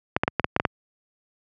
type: clicks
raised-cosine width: 0.5 ms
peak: -4 dBFS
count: 8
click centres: 0.165 / 0.235 / 0.279 / 0.397 / 0.444 / 0.564 / 0.599 / 0.652 s
effects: high-pass 80 Hz 12 dB/octave